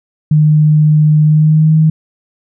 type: tone with pitch glide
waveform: sine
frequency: 152.5 to 157.24 Hz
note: D#3 to D#3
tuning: -34 to +19 cents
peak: -5 dBFS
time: 0.31-1.9 s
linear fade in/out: 5 ms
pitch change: +53 cents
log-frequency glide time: 1.23-1.74 s
effects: none